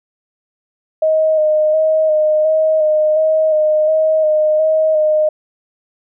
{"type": "tone with vibrato", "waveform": "sine", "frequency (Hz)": 622.3, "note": "D#5", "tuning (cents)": 0, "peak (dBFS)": -10, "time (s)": [1.02, 5.29], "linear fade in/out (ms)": 5, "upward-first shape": "square", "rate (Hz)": 1.4, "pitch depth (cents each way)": 20, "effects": []}